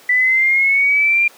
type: linear sweep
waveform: sine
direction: up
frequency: 1975.5 to 2400 Hz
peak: -11 dBFS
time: 0.09-1.28 s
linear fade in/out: 5 ms
effects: pink hiss -44 dBFS RMS until 1.37 s + high-pass 400 Hz 12 dB/octave